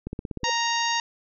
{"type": "click train", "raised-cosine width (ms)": 3, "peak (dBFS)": -18, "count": 7, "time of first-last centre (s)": [0.07, 0.434], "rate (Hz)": 16.5}
{"type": "tone with exponential growth", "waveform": "sine", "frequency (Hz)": 506, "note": "B4", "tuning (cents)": 42, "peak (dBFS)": -25, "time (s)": [0.4, 0.5], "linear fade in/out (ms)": 5, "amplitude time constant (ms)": 20}
{"type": "harmonic tone", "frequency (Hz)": 932.3, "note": "A#5", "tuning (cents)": 0, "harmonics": [1, 2, 3, 4, 5, 6, 7], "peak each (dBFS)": [-26, -29, -31, -32, -33, -34, -34], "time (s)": [0.44, 1], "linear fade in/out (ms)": 2}
{"effects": []}